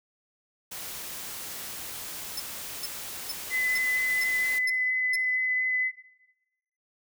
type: noise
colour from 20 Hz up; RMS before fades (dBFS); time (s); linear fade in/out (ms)
white; -38; 0.71-4.59; 10
type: tone bursts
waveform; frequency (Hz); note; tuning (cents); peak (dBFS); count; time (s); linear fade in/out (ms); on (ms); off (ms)
sawtooth; 5274; E8; 0; -28; 7; 2.37-5.16; 5; 30; 430
type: tone with vibrato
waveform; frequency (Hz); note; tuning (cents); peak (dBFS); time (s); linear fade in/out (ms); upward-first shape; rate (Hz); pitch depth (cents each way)
sine; 2018; B6; +37; -24; 3.5-5.92; 50; sine; 4.3; 8
effects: noise-tail reverb RT60 1.0 s tail -18 dB re dry